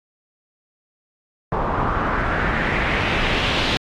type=noise with low-pass filter sweep; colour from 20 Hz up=pink; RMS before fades=-21 dBFS; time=1.52-3.77 s; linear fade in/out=0 ms; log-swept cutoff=980 to 3600 Hz; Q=2.6; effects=AAC 48 kbps